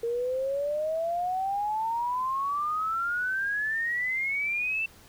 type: exponential sweep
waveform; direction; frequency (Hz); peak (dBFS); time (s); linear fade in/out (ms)
sine; up; 460.6 to 2684; -26; 0.03-4.86; 5
effects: pink hiss -54 dBFS RMS until 5.08 s